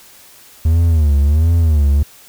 triangle tone with vibrato, 77.2 Hz, D#2, 13 cents flat, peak -7 dBFS, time 0.65-2.03 s, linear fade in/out 5 ms, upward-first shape sine, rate 1.4 Hz, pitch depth 160 cents each way, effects white hiss -43 dBFS RMS until 2.28 s

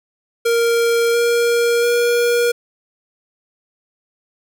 square tone with pitch steps, 466.2 / 471.3 / 476.5 Hz, A#4 / A#4 / A#4, 0 / +19 / +38 cents, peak -14 dBFS, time 0.45-2.52 s, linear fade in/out 10 ms, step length 690 ms, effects none

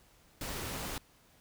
pink noise, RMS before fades -39 dBFS, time 0.41-0.98 s, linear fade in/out 2 ms, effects pink hiss -64 dBFS RMS until 1.4 s

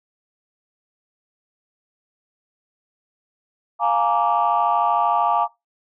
sine chord, Bb dominant seventh, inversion second, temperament just, 699.2 / 839.1 / 932.3 / 1165.4 Hz, F5 / Ab5 / Bb5 / D6, +2 / +18 / 0 / -14 cents, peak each -21 dBFS, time 3.79-5.48 s, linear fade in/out 50 ms, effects noise-tail reverb RT60 0.2 s tail -20 dB re dry + tanh soft clip ceiling -8 dBFS

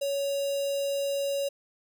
square tone with notch filter, 559 Hz, C#5, 14 cents sharp, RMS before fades -29 dBFS, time 0.01-1.49 s, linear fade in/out 10 ms, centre 1700 Hz, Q 1.8, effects none

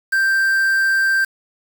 triangle tone with quantisation, 1572 Hz, G6, 4 cents sharp, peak -12 dBFS, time 0.12-1.25 s, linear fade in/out 10 ms, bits 5, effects none

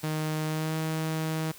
sawtooth tone with pitch glide, 155.4 to 158.67 Hz, D#3 to D#3, -2 to +34 cents, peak -24 dBFS, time 0.03-1.52 s, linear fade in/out 10 ms, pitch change +36 cents, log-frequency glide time 0.46-0.76 s, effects white hiss -49 dBFS RMS until 1.58 s

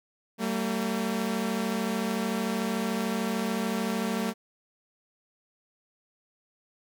sawtooth tone pair together, 193.2 / 226.7 Hz, G3 / A#3, -25 / -48 cents, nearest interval minor third, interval 277 cents, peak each -27 / -25 dBFS, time 0.38-4.34 s, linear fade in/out 50 ms, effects none

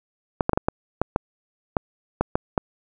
clicks, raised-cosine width 1 ms, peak -5 dBFS, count 11, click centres 0.408 / 0.494 / 0.533 / 0.575 / 0.685 / 1.016 / 1.161 / 1.768 / 2.21 / 2.355 / 2.578 s, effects none

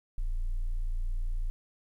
sine tone, 29.14 Hz, A#0, in tune, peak -25 dBFS, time 0.18-1.5 s, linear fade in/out 0 ms, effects tanh soft clip ceiling -27 dBFS + 11-bit

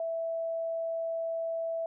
sine tone, 659.3 Hz, E5, in tune, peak -30 dBFS, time 0-1.86 s, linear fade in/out 2 ms, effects none

